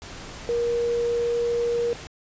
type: tone in noise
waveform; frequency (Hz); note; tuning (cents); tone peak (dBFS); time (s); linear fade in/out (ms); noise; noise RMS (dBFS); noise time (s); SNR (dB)
sine; 473.2; A#4; +26; -21; 0.49-1.93; 0; pink; -39; 0.02-2.07; +15
effects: resampled to 16000 Hz